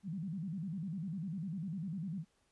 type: tone with vibrato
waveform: sine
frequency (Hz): 177.1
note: F3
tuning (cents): +24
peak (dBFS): -37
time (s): 0.03-2.25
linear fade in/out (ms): 50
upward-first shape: square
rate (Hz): 10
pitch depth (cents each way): 190
effects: pink hiss -75 dBFS RMS until 2.51 s + resampled to 24000 Hz